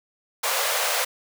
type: high-pass noise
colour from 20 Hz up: pink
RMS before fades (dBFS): -24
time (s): 0.43-1.05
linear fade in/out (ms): 10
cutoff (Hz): 500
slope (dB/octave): 48
effects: none